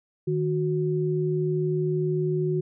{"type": "tone pair together", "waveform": "sine", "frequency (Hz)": [154.51, 367.5], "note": ["D#3", "F#4"], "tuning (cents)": [-12, -12], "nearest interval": "octave + minor third", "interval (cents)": 1500, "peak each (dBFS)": -25, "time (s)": [0.27, 2.61], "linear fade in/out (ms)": 10, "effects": []}